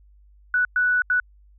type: tone bursts at uneven times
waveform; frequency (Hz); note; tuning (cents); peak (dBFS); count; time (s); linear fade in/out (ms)
sine; 1480; F#6; 0; -17; 3; 0.54-0.65 / 0.76-1.02 / 1.1-1.2; 2
effects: added 50 Hz sine -50 dBFS peak until 1.58 s